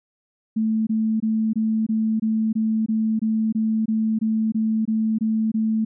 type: tone bursts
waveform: sine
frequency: 220 Hz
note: A3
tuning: in tune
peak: -18 dBFS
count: 16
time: 0.56-5.85 s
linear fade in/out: 10 ms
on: 310 ms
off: 22 ms
effects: none